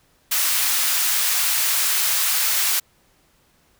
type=high-pass noise; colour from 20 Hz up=white; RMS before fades=-20 dBFS; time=0.31-2.8 s; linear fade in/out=10 ms; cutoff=1100 Hz; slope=12 dB/octave; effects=pink hiss -60 dBFS RMS until 3.79 s